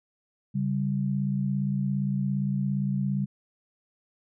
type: tone pair together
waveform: sine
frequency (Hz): 138.59 / 196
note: C#3 / G3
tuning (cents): 0 / 0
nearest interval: tritone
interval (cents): 600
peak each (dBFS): -27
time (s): 0.54-3.26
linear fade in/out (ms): 20
effects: none